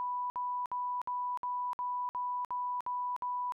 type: tone bursts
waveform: sine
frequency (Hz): 987.8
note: B5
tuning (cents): 0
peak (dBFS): -32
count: 10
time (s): 0-3.522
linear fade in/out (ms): 0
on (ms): 300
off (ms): 58
effects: none